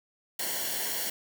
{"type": "noise with comb filter", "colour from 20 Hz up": "white", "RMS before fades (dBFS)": -32, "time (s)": [0.39, 1.1], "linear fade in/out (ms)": 5, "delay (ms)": 0.8, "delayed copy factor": -0.7, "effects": []}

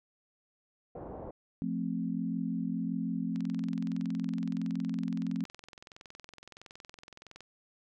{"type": "low-pass noise", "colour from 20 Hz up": "white", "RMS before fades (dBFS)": -43, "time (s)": [0.95, 1.31], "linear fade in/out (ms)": 5, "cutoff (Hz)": 730, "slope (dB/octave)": 24}
{"type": "chord", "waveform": "sine", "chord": "F major", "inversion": "none", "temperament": "equal", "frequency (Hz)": [174.61, 220, 261.6], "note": ["F3", "A3", "C4"], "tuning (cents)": [0, 0, 0], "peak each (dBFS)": -35, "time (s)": [1.62, 5.44], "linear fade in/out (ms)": 0}
{"type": "click train", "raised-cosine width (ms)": 0.2, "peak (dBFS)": -31, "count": 88, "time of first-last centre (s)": [3.36, 7.407], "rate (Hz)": 21.5}
{"effects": []}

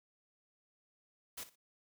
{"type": "noise with echo", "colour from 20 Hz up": "white", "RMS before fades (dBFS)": -44, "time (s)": [1.37, 1.44], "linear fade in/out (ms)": 10, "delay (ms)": 59, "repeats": 2, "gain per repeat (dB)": -14, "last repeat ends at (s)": 1.558, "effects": []}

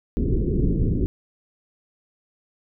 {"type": "low-pass noise", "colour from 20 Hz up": "pink", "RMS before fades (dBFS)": -21, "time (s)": [0.17, 1.06], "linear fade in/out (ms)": 0, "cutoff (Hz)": 410, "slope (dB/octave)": 48, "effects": []}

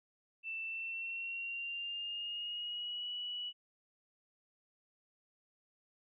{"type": "tone with pitch glide", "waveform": "sine", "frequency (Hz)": [2665, 2940], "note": ["E7", "F#7"], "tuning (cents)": [18, -12], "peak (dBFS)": -38, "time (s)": [0.43, 3.53], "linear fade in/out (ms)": 50, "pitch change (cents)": 170, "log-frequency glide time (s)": [0.65, 3.1], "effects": []}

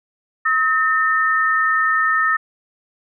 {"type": "tone pair together", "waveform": "sine", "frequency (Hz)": [1280, 1810.2], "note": ["D#6", "A6"], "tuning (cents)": [49, 49], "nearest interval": "tritone", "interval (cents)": 600, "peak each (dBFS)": -17, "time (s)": [0.45, 2.37], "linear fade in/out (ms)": 10, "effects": []}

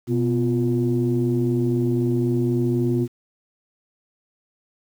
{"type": "tone cluster", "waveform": "sine", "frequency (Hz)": [124, 247.6, 351.7], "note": ["B2", "B3", "F4"], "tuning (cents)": [7, 5, 12], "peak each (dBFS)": [-21, -22, -22], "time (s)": [0.07, 3.08], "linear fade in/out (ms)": 50, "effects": ["tanh soft clip ceiling -11 dBFS", "8-bit"]}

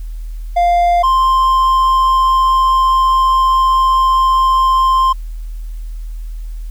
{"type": "tone pair in turn", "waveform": "triangle", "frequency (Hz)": [698.5, 1049.2], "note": ["F5", "C6"], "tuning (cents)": [0, 4], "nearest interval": "perfect fifth", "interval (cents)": 704, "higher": "second", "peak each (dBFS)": -7, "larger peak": "neither", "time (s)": [[0.56, 1.03], [1.03, 5.13]], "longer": "second", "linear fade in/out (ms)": 10, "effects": ["added 40 Hz sine -22 dBFS peak until 6.7 s", "white hiss -51 dBFS RMS until 6.7 s"]}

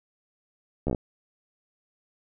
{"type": "slowing click train", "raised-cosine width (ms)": 2, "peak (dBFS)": -14, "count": 6, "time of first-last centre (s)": [0.87, 0.948], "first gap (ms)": 13, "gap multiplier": 1.09, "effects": []}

